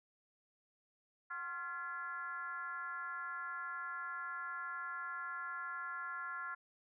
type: tone with frequency modulation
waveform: sine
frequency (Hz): 1383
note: F6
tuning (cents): -17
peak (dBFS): -40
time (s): 1.3-6.55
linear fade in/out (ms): 10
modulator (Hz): 319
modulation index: 0.99
effects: none